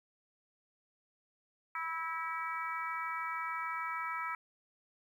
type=harmonic tone with a mistuned harmonic; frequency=326.6 Hz; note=E4; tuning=16 cents flat; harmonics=3 / 4 / 5 / 6 / 7; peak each=-41 / -38 / -47 / -45 / -43 dBFS; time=1.75-4.35 s; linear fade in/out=2 ms; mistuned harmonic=6; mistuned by=-19 cents; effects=11-bit